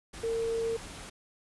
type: tone in noise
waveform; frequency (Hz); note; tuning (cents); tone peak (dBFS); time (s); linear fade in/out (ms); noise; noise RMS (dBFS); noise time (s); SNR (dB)
sine; 456.3; A#4; -37; -28; 0.23-0.77; 10; pink; -44; 0.13-1.1; +13
effects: resampled to 24000 Hz